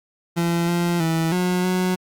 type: tone with pitch steps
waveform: 30% pulse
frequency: 170.1 / 172.8 / 163.1 / 180.7 / 183.4 Hz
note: F3 / F3 / E3 / F#3 / F#3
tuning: -45 / -18 / -18 / -41 / -15 cents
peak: -16 dBFS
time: 0.36-1.96 s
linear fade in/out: 20 ms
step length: 320 ms
effects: Opus 48 kbps